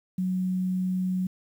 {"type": "tone with quantisation", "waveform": "sine", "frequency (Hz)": 184.6, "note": "F#3", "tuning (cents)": -4, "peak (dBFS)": -24, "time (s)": [0.18, 1.27], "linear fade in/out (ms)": 5, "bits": 9, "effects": []}